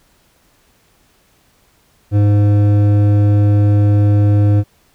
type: tone with hard clipping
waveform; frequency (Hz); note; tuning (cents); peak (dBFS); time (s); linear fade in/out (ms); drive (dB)
sine; 102.9; G#2; -16; -10; 2.11-4.64; 50; 10
effects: pink hiss -55 dBFS RMS until 4.94 s